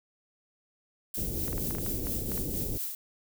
violet noise with tremolo, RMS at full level -33 dBFS, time 1.14-2.95 s, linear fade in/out 2 ms, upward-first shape triangle, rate 4.3 Hz, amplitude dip 55%
pink low-pass noise, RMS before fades -35 dBFS, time 1.17-2.78 s, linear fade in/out 10 ms, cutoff 480 Hz, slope 24 dB/octave
clicks, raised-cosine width 0.5 ms, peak -26 dBFS, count 10, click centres 1.48 / 1.529 / 1.58 / 1.708 / 1.75 / 1.784 / 1.864 / 2.07 / 2.318 / 2.377 s
effects none

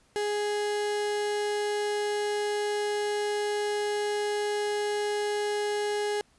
35% pulse tone, 415.3 Hz, G#4, in tune, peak -25 dBFS, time 0.16-6.21 s, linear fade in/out 0 ms, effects pink hiss -64 dBFS RMS until 6.38 s + resampled to 24000 Hz

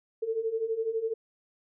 sine beating tone pair, 440 / 452 Hz, A4 / A4, 0 / +47 cents, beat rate 12 Hz, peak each -33 / -29 dBFS, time 0.22-1.14 s, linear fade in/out 10 ms, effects none

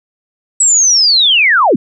sine linear sweep, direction down, 7902 to 176.5 Hz, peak -6 dBFS, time 0.6-1.76 s, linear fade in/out 5 ms, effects none

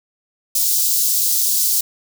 white high-pass noise, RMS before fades -17 dBFS, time 0.55-1.81 s, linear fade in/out 5 ms, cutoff 4600 Hz, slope 24 dB/octave, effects none

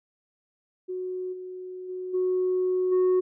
sine tone with level steps, 367.9 Hz, F#4, 10 cents flat, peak -29 / -35 / -31 / -21 / -16 dBFS, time 0.88-3.21 s, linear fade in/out 20 ms, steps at 1.32 / 1.88 / 2.13 / 2.91 s, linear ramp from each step 20 ms, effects tanh soft clip ceiling -18 dBFS

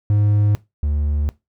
triangle tone pair in turn, 103.83 / 73.42 Hz, G#2 / D2, 0 / 0 cents, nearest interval tritone, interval 600 cents, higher first, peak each -11 / -15 dBFS, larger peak first, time 0.1-0.55 / 0.83-1.29 s, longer second, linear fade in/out 0 ms, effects noise-tail reverb RT60 0.2 s tail -19 dB re dry

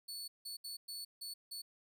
sawtooth tone bursts at uneven times, 4440 Hz, C#8, 2 cents sharp, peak -40 dBFS, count 6, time 0.08-0.28 / 0.45-0.57 / 0.64-0.77 / 0.88-1.05 / 1.21-1.34 / 1.51-1.62 s, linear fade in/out 10 ms, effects none

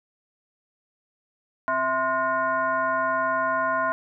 sine tone with frequency modulation, 1046 Hz, C6, 1 cent flat, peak -21 dBFS, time 1.68-3.92 s, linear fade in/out 0 ms, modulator 391 Hz, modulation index 1.2, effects none

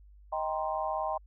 sine chord, C minor seventh, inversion first, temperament just, 627.9 / 784.9 / 941.9 / 1046.5 Hz, Eb5 / G5 / Bb5 / C6, +16 / +2 / +18 / 0 cents, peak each -34 / -34 / -37 / -36 dBFS, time 0.32-1.18 s, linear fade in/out 10 ms, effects added 50 Hz sine -52 dBFS peak until 1.26 s

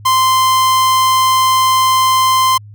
45% pulse tone, 1040 Hz, C6, 11 cents flat, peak -9 dBFS, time 0.05-2.58 s, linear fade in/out 10 ms, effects added 104 Hz sine -33 dBFS peak until 2.74 s

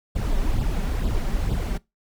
brown noise with flanger, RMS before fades -23 dBFS, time 0.15-1.78 s, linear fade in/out 10 ms, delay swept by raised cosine 0.23 to 5.23 ms, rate 2.2 Hz, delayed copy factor +0.8, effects noise-tail reverb RT60 0.2 s tail -22 dB re dry

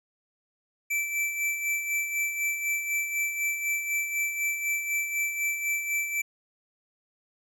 square tone with tremolo, 2327 Hz, D7, 17 cents flat, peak -25 dBFS, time 0.9-6.22 s, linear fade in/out 10 ms, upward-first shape sine, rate 4 Hz, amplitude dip 55%, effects none

